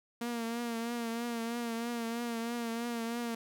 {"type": "tone with vibrato", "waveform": "sawtooth", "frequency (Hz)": 233.5, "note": "A#3", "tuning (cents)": 3, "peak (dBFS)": -30, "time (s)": [0.21, 3.35], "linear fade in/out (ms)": 5, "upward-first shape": "triangle", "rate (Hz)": 3.1, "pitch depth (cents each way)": 51, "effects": []}